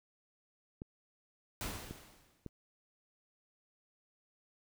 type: clicks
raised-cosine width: 3 ms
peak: -30 dBFS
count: 3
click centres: 0.819 / 1.91 / 2.463 s
type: noise with exponential decay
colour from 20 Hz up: pink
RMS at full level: -38 dBFS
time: 1.61-2.49 s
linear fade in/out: 1 ms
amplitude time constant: 190 ms
effects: none